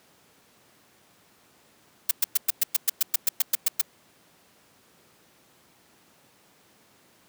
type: noise bursts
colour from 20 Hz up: blue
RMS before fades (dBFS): -20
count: 14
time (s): 2.09-3.814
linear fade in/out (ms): 5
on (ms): 21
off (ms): 110
effects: pink hiss -59 dBFS RMS until 7.28 s + high-pass 150 Hz 12 dB/octave